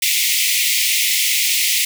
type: high-pass noise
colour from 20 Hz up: pink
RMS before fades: -17 dBFS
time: 0.02-1.85 s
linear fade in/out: 5 ms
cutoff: 2000 Hz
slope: 96 dB/octave
effects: none